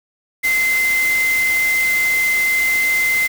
sine tone in noise, 2070 Hz, C7, 19 cents flat, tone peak -14 dBFS, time 0.43-3.28 s, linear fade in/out 20 ms, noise white, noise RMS -26 dBFS, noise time 0.43-3.28 s, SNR +9 dB, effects none

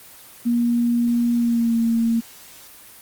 sine tone with pitch glide, 237.5 to 229.8 Hz, A#3 to A#3, +33 to -25 cents, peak -16 dBFS, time 0.45-2.21 s, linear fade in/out 20 ms, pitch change -58 cents, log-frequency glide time 1.35-1.77 s, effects white hiss -44 dBFS RMS until 3.01 s + Opus 24 kbps

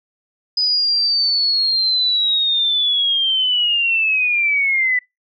sine linear sweep, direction down, 5000 to 1975.5 Hz, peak -14 dBFS, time 0.57-4.99 s, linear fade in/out 5 ms, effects noise-tail reverb RT60 0.2 s tail -25 dB re dry

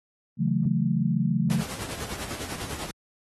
sine chord, F# minor seventh, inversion second, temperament equal, 138.59 / 164.81 / 185 / 220 Hz, C#3 / E3 / F#3 / A3, 0 / 0 / 0 / 0 cents, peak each -27 dBFS, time 0.37-1.64 s, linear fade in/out 50 ms
pink noise with tremolo, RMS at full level -33 dBFS, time 1.5-2.91 s, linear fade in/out 0 ms, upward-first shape sine, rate 10 Hz, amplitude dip 55%
effects high-pass 60 Hz 12 dB/octave + AAC 32 kbps

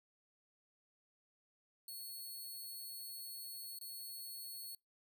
5% pulse tone with dropouts, 4373 Hz, C#8, 24 cents flat, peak -39 dBFS, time 1.88-4.75 s, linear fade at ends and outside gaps 2 ms, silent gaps 3.788-3.811 s, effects noise-tail reverb RT60 0.2 s tail -26 dB re dry

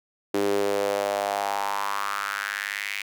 sawtooth tone with high-pass filter sweep, 100.7 Hz, G2, 47 cents sharp, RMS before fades -27 dBFS, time 0.34-3.02 s, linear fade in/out 5 ms, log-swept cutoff 350 to 2300 Hz, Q 4.2, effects none

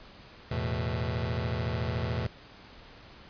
sawtooth chord, E suspended fourth, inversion none, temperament just, 82.41 / 109.88 / 123.61 Hz, E2 / A2 / B2, 0 / -2 / +2 cents, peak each -29 dBFS, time 0.51-2.27 s, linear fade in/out 5 ms, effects pink hiss -51 dBFS RMS until 3.29 s + resampled to 11025 Hz

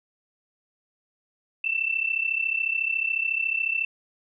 sine tone pair together, 2652 / 2686 Hz, E7 / E7, +10 / +32 cents, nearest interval unison, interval 22 cents, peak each -26 dBFS, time 1.64-3.85 s, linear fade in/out 5 ms, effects none

